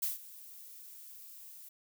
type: noise with ADSR envelope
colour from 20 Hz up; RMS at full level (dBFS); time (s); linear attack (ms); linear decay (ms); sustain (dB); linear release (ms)
violet; -32; 0.02-1.69; 10; 150; -19; 6
effects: none